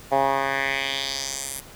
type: tone with band-pass filter sweep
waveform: 10% pulse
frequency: 136.4 Hz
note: C#3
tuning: 28 cents flat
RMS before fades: -25 dBFS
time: 0.11-1.61 s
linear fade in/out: 20 ms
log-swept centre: 730 to 11000 Hz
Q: 2.3
effects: pink hiss -45 dBFS RMS until 1.75 s